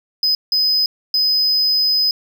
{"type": "tone bursts at uneven times", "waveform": "triangle", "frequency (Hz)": 5030, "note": "D#8", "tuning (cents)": 18, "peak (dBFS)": -12, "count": 3, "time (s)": [[0.23, 0.35], [0.52, 0.86], [1.14, 2.11]], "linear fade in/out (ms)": 2, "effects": []}